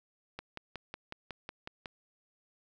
click train, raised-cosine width 0.3 ms, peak -24 dBFS, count 9, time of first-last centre 0.39-1.858 s, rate 5.45 Hz, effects none

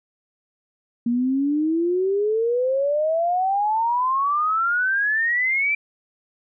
sine exponential sweep, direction up, 233.1 to 2357 Hz, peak -18 dBFS, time 1.06-5.75 s, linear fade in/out 5 ms, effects none

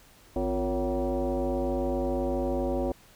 sine tone with frequency modulation, 149.2 Hz, D3, 28 cents sharp, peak -25 dBFS, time 0.36-2.92 s, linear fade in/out 2 ms, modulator 203 Hz, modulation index 2.7, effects pink hiss -56 dBFS RMS until 3.15 s

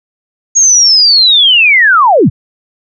sine linear sweep, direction down, 6645 to 71.3 Hz, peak -3 dBFS, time 0.55-2.3 s, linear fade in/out 20 ms, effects none

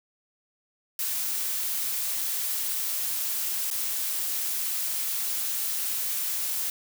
blue noise with dropouts, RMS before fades -29 dBFS, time 0.99-6.7 s, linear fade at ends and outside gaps 2 ms, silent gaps 3.703-3.711 s, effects none

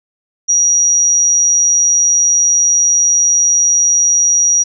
sine tone, 5760 Hz, F#8, 47 cents flat, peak -8 dBFS, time 0.48-4.64 s, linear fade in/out 20 ms, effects none

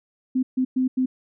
sine tone bursts at uneven times, 257.4 Hz, C4, 28 cents flat, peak -18 dBFS, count 4, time 0.35-0.43 / 0.57-0.65 / 0.76-0.88 / 0.97-1.06 s, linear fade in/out 10 ms, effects none

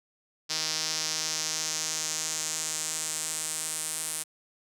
sawtooth tone with band-pass filter sweep, 157.1 Hz, D#3, 17 cents sharp, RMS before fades -32 dBFS, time 0.49-4.24 s, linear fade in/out 20 ms, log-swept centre 5200 to 9200 Hz, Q 2.8, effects none

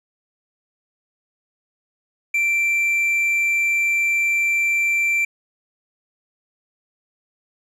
triangle tone, 2349 Hz, D7, in tune, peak -15 dBFS, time 2.34-5.25 s, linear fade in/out 5 ms, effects resampled to 32000 Hz + 9-bit

